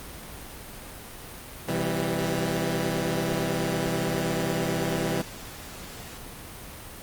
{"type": "chord", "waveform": "15% pulse", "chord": "C major", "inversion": "none", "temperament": "equal with one note detuned", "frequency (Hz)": [127.6, 164.81, 196], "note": ["C3", "E3", "G3"], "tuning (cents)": [-43, 0, 0], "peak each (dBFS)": [-25, -22, -24], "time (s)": [1.68, 5.22], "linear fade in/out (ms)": 5, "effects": ["pink hiss -41 dBFS RMS until 7.02 s", "Opus 32 kbps"]}